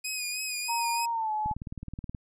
15% pulse tone with vibrato, 2489 Hz, D#7, in tune, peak -24 dBFS, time 0.04-1.06 s, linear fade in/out 10 ms, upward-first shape sine, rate 3.2 Hz, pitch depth 42 cents each way
sine tone with pitch glide, 932.3 to 854.9 Hz, A#5 to G#5, 0 to +50 cents, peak -27 dBFS, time 0.68-1.54 s, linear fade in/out 20 ms, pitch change -150 cents, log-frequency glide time 1.11-1.32 s
click train, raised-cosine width 5 ms, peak -25 dBFS, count 14, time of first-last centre 1.46-2.148 s, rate 18.9 Hz
effects none

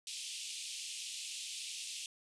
pink band-pass noise, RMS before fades -44 dBFS, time 0.07-2.06 s, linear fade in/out 2 ms, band 2600 to 9700 Hz, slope 48 dB/octave, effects none

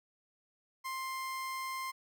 30% pulse tone, 1050 Hz, C6, 6 cents sharp, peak -34 dBFS, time 0.84-1.92 s, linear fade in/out 20 ms, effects none

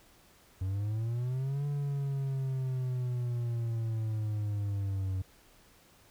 triangle linear two-way sweep, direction up then down, 92.1 to 144.7 to 93.3 Hz, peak -28 dBFS, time 0.61-5.22 s, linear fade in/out 5 ms, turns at 1.66 s, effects pink hiss -61 dBFS RMS until 6.1 s

